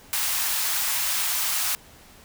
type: high-pass noise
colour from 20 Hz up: white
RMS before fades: -25 dBFS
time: 0.13-1.75 s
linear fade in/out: 0 ms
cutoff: 790 Hz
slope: 24 dB/octave
effects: pink hiss -50 dBFS RMS until 2.24 s